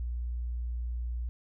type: tone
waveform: sine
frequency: 59.7 Hz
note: A#1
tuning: 42 cents sharp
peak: -31 dBFS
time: 0-1.29 s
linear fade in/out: 0 ms
effects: none